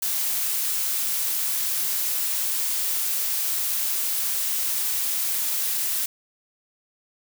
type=noise; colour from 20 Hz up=blue; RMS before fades=-25 dBFS; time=0.02-6.06 s; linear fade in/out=5 ms; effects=none